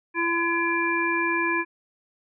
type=harmonic tone; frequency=338.3 Hz; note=E4; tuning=45 cents sharp; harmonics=1 / 3 / 5 / 7; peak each=-27 / -27 / -27 / -27 dBFS; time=0.14-1.65 s; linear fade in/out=50 ms; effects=none